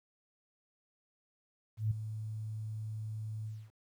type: tone with ADSR envelope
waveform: sine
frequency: 108.7 Hz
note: A2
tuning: 21 cents flat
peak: -26 dBFS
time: 1.77-3.71 s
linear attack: 140 ms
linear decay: 8 ms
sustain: -11 dB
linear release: 250 ms
effects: 11-bit